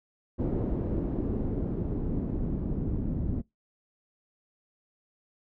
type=noise with low-pass filter sweep; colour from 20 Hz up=pink; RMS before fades=-30 dBFS; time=0.38-3.42 s; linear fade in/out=20 ms; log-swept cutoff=390 to 230 Hz; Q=1.4; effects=noise-tail reverb RT60 0.2 s tail -26 dB re dry